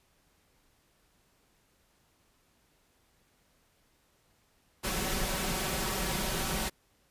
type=noise with comb filter; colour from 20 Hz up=pink; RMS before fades=-32 dBFS; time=4.83-6.7 s; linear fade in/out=20 ms; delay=5.3 ms; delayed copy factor=+0.65; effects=pink hiss -69 dBFS RMS until 7.1 s + resampled to 32000 Hz